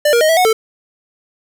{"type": "tone with pitch steps", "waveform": "square", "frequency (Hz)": [594, 472.1, 623, 653, 732, 442.7], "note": ["D5", "A#4", "D#5", "E5", "F#5", "A4"], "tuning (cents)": [20, 22, 2, -17, -19, 11], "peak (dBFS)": -10, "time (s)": [0.05, 0.53], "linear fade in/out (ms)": 5, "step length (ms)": 80, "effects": []}